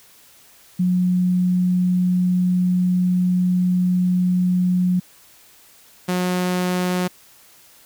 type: tone pair in turn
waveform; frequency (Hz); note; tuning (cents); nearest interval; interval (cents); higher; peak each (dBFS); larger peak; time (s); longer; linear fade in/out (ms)
sine / sawtooth; 180.9 / 180.9; F#3 / F#3; -39 / -39; unison; 0; neither; -15; neither; 0.79-5 / 6.08-7.08; first; 10
effects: white hiss -50 dBFS RMS until 7.85 s